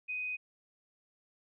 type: tone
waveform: sine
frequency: 2500 Hz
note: D#7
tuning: 8 cents sharp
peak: -34 dBFS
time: 0.08-0.37 s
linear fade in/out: 20 ms
effects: none